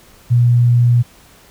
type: tone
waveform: sine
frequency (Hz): 120.6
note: B2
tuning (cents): -41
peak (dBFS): -8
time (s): 0.3-1.03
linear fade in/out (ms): 20
effects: pink hiss -46 dBFS RMS until 1.5 s